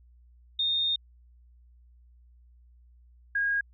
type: tone pair in turn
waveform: sine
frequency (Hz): 3668 / 1633.9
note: A#7 / G#6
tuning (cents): -29 / -29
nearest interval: octave + major second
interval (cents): 1400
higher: first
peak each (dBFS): -24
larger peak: neither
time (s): 0.59-0.96 / 3.35-3.61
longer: first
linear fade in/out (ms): 5
effects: added 60 Hz sine -54 dBFS peak until 3.73 s